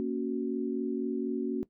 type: chord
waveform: sine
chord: F# major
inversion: first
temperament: equal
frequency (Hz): 233.1 / 277.2 / 370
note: A#3 / C#4 / F#4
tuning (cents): 0 / 0 / 0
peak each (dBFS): -33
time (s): 0-1.63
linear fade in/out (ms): 0
effects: noise-tail reverb RT60 0.1 s tail -18 dB re dry